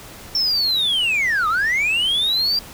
sine linear two-way sweep, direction down then up, 5440 to 1200 to 4773 Hz, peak -14 dBFS, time 0.35-2.59 s, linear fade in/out 2 ms, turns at 1.48 s, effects tanh soft clip ceiling -15 dBFS + pink hiss -39 dBFS RMS until 2.73 s

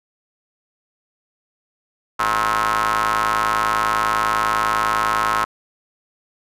sawtooth ring-modulated tone, 110 Hz, A2, in tune, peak -10 dBFS, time 2.19-5.45 s, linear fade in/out 10 ms, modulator 1180 Hz, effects resampled to 32000 Hz

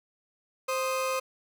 30% pulse tone pair together, 523.2 / 1244.5 Hz, C5 / D#6, 0 / 0 cents, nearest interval octave + minor third, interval 1500 cents, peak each -26 / -30 dBFS, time 0.68-1.2 s, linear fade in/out 10 ms, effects none

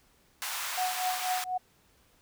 pink high-pass noise, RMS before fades -35 dBFS, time 0.42-1.44 s, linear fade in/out 0 ms, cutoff 880 Hz, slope 24 dB/octave
sine tone with tremolo, 736 Hz, F#5, 9 cents flat, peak -26 dBFS, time 0.77-1.58 s, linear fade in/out 10 ms, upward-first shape triangle, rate 4.1 Hz, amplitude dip 90%
effects pink hiss -65 dBFS RMS until 2.21 s

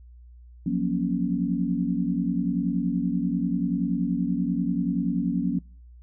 sine chord, Gb major seventh, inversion third, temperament equal with one note detuned, 174.61 / 185 / 236.3 / 277.2 Hz, F3 / Gb3 / Bb3 / Db4, 0 / 0 / +24 / 0 cents, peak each -28 dBFS, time 0.66-5.59 s, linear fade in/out 5 ms, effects noise-tail reverb RT60 0.5 s tail -26 dB re dry + added 60 Hz sine -45 dBFS peak until 6.02 s

